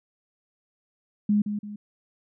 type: tone with echo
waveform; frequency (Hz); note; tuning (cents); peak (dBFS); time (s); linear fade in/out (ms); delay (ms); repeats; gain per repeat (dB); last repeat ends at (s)
sine; 207.7; G#3; 0; -18; 1.29-1.42; 5; 170; 2; -8; 1.76
effects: none